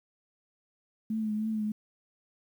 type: tone with vibrato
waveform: sine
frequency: 216.4 Hz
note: A3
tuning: 29 cents flat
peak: -28 dBFS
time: 1.1-1.72 s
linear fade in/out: 5 ms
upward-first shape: triangle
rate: 3.2 Hz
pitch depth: 43 cents each way
effects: 10-bit